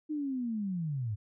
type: linear sweep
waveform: sine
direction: down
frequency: 311.1 to 98 Hz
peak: -31 dBFS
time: 0.09-1.16 s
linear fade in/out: 20 ms
effects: none